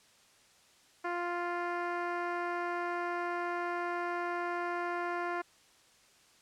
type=tone with low-pass filter; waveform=10% pulse; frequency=349.2 Hz; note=F4; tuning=in tune; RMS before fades=-35 dBFS; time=1.04-5.42 s; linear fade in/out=10 ms; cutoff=1700 Hz; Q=0.77; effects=white hiss -63 dBFS RMS until 6.41 s + low-pass 8000 Hz 12 dB/octave